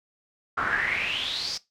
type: noise with band-pass filter sweep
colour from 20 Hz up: brown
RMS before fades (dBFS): -28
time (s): 0.57-1.58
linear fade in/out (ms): 10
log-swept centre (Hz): 1300 to 5400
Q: 8.3
effects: noise-tail reverb RT60 0.2 s tail -19 dB re dry